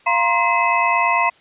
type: tone cluster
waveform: sine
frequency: 694 / 945 / 1054 / 2041 / 2583 Hz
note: F5 / A#5 / C6 / C7 / E7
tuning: -11 / +23 / +12 / -44 / -36 cents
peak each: -22 / -20 / -19 / -22 / -22 dBFS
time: 0.06-1.3 s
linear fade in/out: 10 ms
effects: white hiss -52 dBFS RMS until 1.4 s + resampled to 8000 Hz